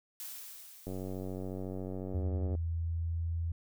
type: noise with exponential decay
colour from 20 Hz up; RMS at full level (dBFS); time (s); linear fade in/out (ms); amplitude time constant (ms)
blue; -42; 0.2-2.23; 1; 440
type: click train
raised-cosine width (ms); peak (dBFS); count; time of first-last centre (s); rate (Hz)
2; -27; 159; 0.87-2.551; 94
type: tone with pitch glide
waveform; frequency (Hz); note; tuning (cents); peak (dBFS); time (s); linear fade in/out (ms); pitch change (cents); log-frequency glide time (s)
sine; 82.9 to 83.48; E2 to E2; +10 to +22; -31; 2.14-3.52; 5; +12; 2.56-3.4
effects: none